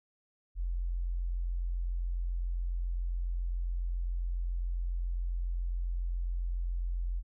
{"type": "tone", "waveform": "sine", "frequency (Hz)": 43.65, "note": "F1", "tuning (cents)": 0, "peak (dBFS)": -30, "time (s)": [0.55, 7.23], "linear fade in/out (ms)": 50, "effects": []}